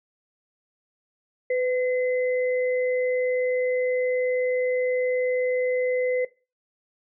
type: tone pair together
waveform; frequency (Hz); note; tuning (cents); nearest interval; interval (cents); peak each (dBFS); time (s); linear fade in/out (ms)
sine; 503 / 2042; B4 / C7; +32 / -43; 2 octaves; 2425; -21 / -31; 1.5-6.25; 5
effects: noise-tail reverb RT60 0.3 s tail -19 dB re dry